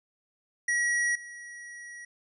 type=tone with level steps; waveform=square; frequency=1915 Hz; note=A#6; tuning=46 cents sharp; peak=-25 / -42 dBFS; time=0.68-2.05 s; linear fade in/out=5 ms; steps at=1.15 s; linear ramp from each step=5 ms; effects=resampled to 24000 Hz